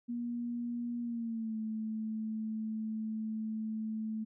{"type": "tone with pitch glide", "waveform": "sine", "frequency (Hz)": [238.6, 218.8], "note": ["A#3", "A3"], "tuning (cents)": [41, -9], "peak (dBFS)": -34, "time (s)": [0.08, 4.25], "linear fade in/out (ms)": 20, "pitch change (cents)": -150, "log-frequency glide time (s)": [1.01, 1.57], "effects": []}